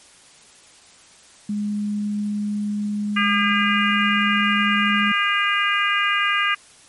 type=tone; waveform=sine; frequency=207.5 Hz; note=G#3; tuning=1 cent flat; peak=-21 dBFS; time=1.49-5.12 s; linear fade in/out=5 ms
type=harmonic tone; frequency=404.5 Hz; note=G#4; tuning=46 cents flat; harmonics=3 / 4 / 5 / 6 / 7; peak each=-22 / -23 / -24 / -25 / -25 dBFS; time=3.16-6.55 s; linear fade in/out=10 ms
effects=white hiss -49 dBFS RMS until 6.88 s + MP3 48 kbps